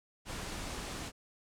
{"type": "low-pass noise", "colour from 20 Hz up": "pink", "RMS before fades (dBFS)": -41, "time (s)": [0.25, 1.12], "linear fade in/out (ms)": 50, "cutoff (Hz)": 9700, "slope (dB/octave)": 24, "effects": []}